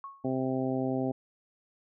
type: tone with exponential decay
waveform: sine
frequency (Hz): 1100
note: C#6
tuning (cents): -14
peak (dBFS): -36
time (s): 0.04-0.35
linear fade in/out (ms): 1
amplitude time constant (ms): 66
type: harmonic tone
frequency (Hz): 130.81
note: C3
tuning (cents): 0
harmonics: 1 / 2 / 3 / 4 / 5 / 6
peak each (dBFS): -36 / -30 / -35 / -37 / -37 / -40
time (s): 0.24-1.12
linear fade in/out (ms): 10
effects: none